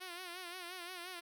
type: tone with vibrato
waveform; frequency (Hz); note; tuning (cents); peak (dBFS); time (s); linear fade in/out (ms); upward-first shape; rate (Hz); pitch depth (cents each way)
5% pulse; 357.5; F4; +41; -33; 0-1.21; 20; sine; 5.7; 79
effects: none